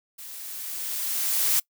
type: noise with level ramp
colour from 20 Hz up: blue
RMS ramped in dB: -41 to -21 dBFS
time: 0.18-1.6 s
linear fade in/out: 10 ms
effects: noise-tail reverb RT60 0.1 s tail -23 dB re dry